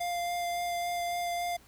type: tone with vibrato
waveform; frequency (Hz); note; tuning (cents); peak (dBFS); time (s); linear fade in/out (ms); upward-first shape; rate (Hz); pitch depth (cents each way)
square; 698.5; F5; 0; -31; 0-1.57; 10; sine; 3.6; 10
effects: added 60 Hz sine -60 dBFS peak until 1.67 s + pink hiss -59 dBFS RMS until 1.67 s